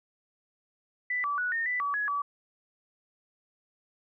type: tone with pitch steps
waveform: sine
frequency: 1986 / 1154 / 1471 / 1833 / 1985 / 1142 / 1681 / 1146 Hz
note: B6 / D6 / F#6 / A#6 / B6 / D6 / G#6 / D6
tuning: +9 / -31 / -11 / -30 / +8 / -49 / +20 / -43 cents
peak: -27 dBFS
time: 1.1-2.22 s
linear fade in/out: 5 ms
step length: 140 ms
effects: none